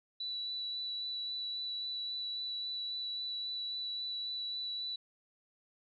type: tone with vibrato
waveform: sine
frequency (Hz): 3951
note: B7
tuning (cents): 0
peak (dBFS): -36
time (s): 0.2-4.96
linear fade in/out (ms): 5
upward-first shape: sine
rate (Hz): 3.7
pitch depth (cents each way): 10
effects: none